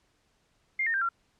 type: tone with pitch steps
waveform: sine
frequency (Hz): 2114 / 1829.7 / 1583.7 / 1370.8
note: C7 / A#6 / G6 / F6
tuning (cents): +17 / -33 / +17 / -33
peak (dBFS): -25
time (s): 0.79-1.09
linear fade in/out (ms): 5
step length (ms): 75
effects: pink hiss -70 dBFS RMS until 1.39 s + low-pass 8000 Hz 12 dB/octave